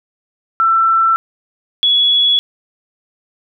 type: tone pair in turn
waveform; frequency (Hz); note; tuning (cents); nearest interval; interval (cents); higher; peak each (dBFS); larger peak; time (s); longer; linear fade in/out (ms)
sine; 1338 / 3378; E6 / G#7; +25 / +29; octave + major third; 1604; second; -9; neither; 0.6-1.16 / 1.83-2.39; neither; 0
effects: none